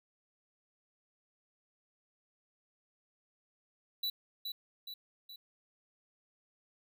square tone with echo, 3951 Hz, B7, in tune, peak -33 dBFS, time 4.03-4.1 s, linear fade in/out 5 ms, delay 420 ms, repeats 3, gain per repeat -5 dB, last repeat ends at 5.36 s, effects none

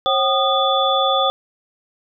sine tone cluster, 540 / 765 / 1227 / 3462 Hz, C#5 / G5 / D#6 / A7, -45 / -42 / -25 / -29 cents, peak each -20 dBFS, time 0.06-1.3 s, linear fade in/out 0 ms, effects none

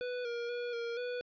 square tone with pitch steps, 494.7 / 473.1 / 482.9 / 468.3 / 491.6 Hz, B4 / A#4 / B4 / A#4 / B4, +3 / +26 / -39 / +8 / -8 cents, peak -36 dBFS, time 0.01-1.21 s, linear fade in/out 0 ms, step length 240 ms, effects resampled to 11025 Hz + 12-bit

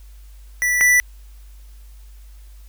square tone pair in turn, 1966 / 1972.9 Hz, B6 / B6, -8 / -2 cents, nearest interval unison, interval 6 cents, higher second, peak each -17 / -12 dBFS, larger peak second, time 0.62-0.81 / 0.81-1 s, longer neither, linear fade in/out 0 ms, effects added 50 Hz sine -39 dBFS peak until 2.68 s + white hiss -56 dBFS RMS until 2.68 s

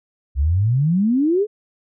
sine exponential sweep, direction up, 64.1 to 439.9 Hz, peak -14 dBFS, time 0.35-1.47 s, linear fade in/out 50 ms, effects none

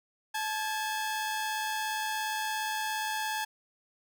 sawtooth tone pair together, 866.6 / 1636 Hz, A5 / G#6, -27 / -26 cents, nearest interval major seventh, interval 1101 cents, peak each -28 / -33 dBFS, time 0.34-3.45 s, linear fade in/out 10 ms, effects none

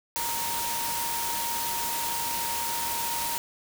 sine tone in noise, 932.3 Hz, A#5, in tune, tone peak -32 dBFS, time 0.16-3.38 s, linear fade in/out 0 ms, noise white, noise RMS -31 dBFS, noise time 0.16-3.38 s, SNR -4 dB, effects none

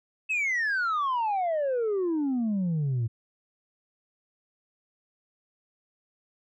sine exponential sweep, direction down, 2643 to 110 Hz, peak -22 dBFS, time 0.29-3.08 s, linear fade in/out 20 ms, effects tanh soft clip ceiling -23 dBFS

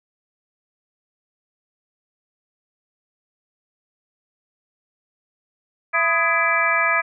harmonic tone with a mistuned harmonic, 334.1 Hz, E4, 23 cents sharp, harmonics 2 / 3 / 4 / 5 / 6 / 7, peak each -26 / -27 / -22 / -22 / -24 / -22 dBFS, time 5.93-7.02 s, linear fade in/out 20 ms, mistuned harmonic 4, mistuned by -110 cents, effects none

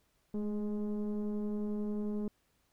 sine tone with frequency modulation, 210.6 Hz, G#3, 24 cents sharp, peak -30 dBFS, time 0.34-2.28 s, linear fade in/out 2 ms, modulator 205 Hz, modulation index 0.83, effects tanh soft clip ceiling -31 dBFS + pink hiss -74 dBFS RMS until 2.72 s

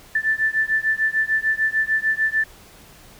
sine beating tone pair, 1760 / 1766.7 Hz, A6 / A6, 0 / +7 cents, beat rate 6.7 Hz, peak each -21 dBFS, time 0.15-2.44 s, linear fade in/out 5 ms, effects pink hiss -47 dBFS RMS until 3.19 s

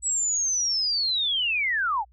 sine linear sweep, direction down, 7902 to 746 Hz, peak -22 dBFS, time 0.02-2.05 s, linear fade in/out 50 ms, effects added 60 Hz sine -54 dBFS peak until 2.12 s

